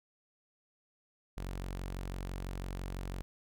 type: tone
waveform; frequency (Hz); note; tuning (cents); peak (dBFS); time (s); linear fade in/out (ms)
sawtooth; 46; F#1; -9; -34; 1.37-3.22; 0
effects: none